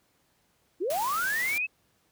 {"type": "linear sweep", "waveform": "sine", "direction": "up", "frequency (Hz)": [307.8, 2637], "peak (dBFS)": -26, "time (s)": [0.8, 1.67], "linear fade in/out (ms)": 20}
{"type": "noise", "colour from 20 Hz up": "white", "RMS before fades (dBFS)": -37, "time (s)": [0.9, 1.58], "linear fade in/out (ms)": 2}
{"effects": ["pink hiss -69 dBFS RMS until 2.11 s", "high-pass 60 Hz 12 dB/octave"]}